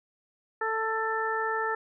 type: harmonic tone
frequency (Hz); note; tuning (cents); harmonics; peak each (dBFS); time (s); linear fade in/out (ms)
443.2; A4; +13; 1 / 2 / 3 / 4; -32 / -32 / -32 / -32; 0.61-1.75; 5
effects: none